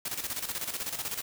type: noise with tremolo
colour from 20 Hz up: white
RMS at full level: -33 dBFS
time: 0.05-1.22 s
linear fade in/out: 5 ms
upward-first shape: square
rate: 16 Hz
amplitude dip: 65%
effects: none